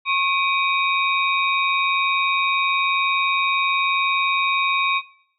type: tone cluster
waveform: sine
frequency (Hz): 1090 / 2313 / 2491 / 3750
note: C#6 / D7 / D#7 / A#7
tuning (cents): -29 / -27 / +1 / +10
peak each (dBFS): -22 / -24 / -22 / -27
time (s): 0.05-5.02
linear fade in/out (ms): 50
effects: noise-tail reverb RT60 0.6 s tail -17 dB re dry